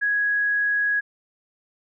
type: tone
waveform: sine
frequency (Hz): 1664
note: G#6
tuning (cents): +3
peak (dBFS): -19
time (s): 0.01-1.01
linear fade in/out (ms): 20
effects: none